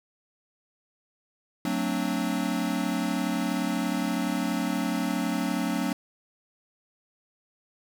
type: chord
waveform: square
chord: D dominant seventh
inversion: first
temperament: equal with one note detuned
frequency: 185 / 224.6 / 261.6 / 293.7 Hz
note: F#3 / A3 / C4 / D4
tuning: 0 / +36 / 0 / 0 cents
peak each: -32 dBFS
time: 1.65-5.93 s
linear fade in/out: 2 ms
effects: none